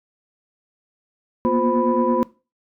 sine tone cluster, 234.5 / 243.6 / 354.4 / 517 / 990 Hz, A#3 / B3 / F4 / C5 / B5, +11 / -24 / +25 / -21 / +4 cents, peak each -22 dBFS, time 1.45-2.23 s, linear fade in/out 0 ms, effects noise-tail reverb RT60 0.3 s tail -20 dB re dry + tanh soft clip ceiling -7 dBFS

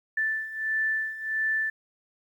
sine beating tone pair, 1760 / 1761.5 Hz, A6 / A6, 0 / +1 cents, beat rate 1.5 Hz, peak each -31 / -27 dBFS, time 0.17-1.7 s, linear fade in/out 5 ms, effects 10-bit

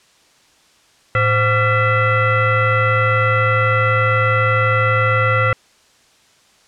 sine tone with frequency modulation, 740 Hz, F#5, in tune, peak -12 dBFS, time 1.15-5.53 s, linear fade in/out 2 ms, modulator 629 Hz, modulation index 2.3, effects white hiss -53 dBFS RMS until 6.67 s + low-pass 7000 Hz 12 dB/octave

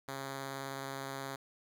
5% pulse tone with vibrato, 136.2 Hz, C#3, 30 cents flat, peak -28 dBFS, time 0.08-1.36 s, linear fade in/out 5 ms, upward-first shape sine, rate 19 Hz, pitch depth 13 cents each way, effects none

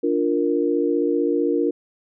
sine chord, Bb major, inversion first, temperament equal, 293.7 / 349.2 / 466.2 Hz, D4 / F4 / Bb4, 0 / 0 / 0 cents, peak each -22 dBFS, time 0.03-1.71 s, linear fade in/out 10 ms, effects none

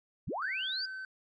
sine linear sweep, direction up, 41.41 to 4939 Hz, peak -33 dBFS, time 0.27-0.86 s, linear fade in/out 10 ms
triangle tone, 1533 Hz, G6, 39 cents flat, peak -37 dBFS, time 0.42-1.05 s, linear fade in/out 2 ms
effects resampled to 16000 Hz

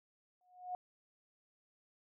sine tone with exponential growth, 726 Hz, F#5, 33 cents flat, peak -35 dBFS, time 0.41-0.75 s, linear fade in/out 1 ms, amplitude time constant 72 ms, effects none

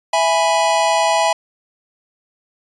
square chord, E major, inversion none, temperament equal, 659.3 / 830.6 / 987.8 Hz, E5 / G#5 / B5, 0 / 0 / 0 cents, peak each -18 / -18 / -20 dBFS, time 0.13-1.33 s, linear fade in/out 5 ms, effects resampled to 22050 Hz

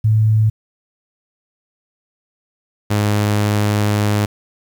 sine / sawtooth tone pair in turn, 109 / 104.17 Hz, A2 / G#2, -16 / +6 cents, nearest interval minor second, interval 78 cents, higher first, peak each -10 dBFS, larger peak neither, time 0.04-0.5 / 2.9-4.26 s, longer second, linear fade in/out 10 ms, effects 8-bit

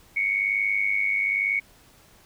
sine tone with amplitude modulation, 2217 Hz, C#7, in tune, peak -18 dBFS, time 0.16-1.6 s, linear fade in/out 10 ms, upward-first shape sine, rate 101 Hz, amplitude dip 70%, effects pink hiss -55 dBFS RMS until 2.25 s

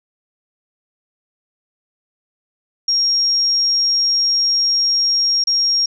sine tone with dropouts, 5580 Hz, F8, 2 cents flat, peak -13 dBFS, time 2.88-5.86 s, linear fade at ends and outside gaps 5 ms, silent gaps 5.44-5.471 s, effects none

